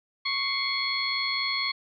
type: tone cluster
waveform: sine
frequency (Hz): 1105 / 2101 / 2225 / 3363 / 4328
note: C#6 / C7 / C#7 / G#7 / C#8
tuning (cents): -6 / +7 / +6 / +21 / -42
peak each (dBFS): -34 / -32 / -33 / -34 / -29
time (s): 0.25-1.72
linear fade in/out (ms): 10
effects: none